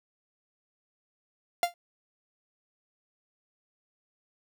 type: tone with exponential decay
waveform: 45% pulse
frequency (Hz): 696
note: F5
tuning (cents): -6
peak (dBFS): -19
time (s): 1.63-1.74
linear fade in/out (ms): 1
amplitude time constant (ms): 22
effects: none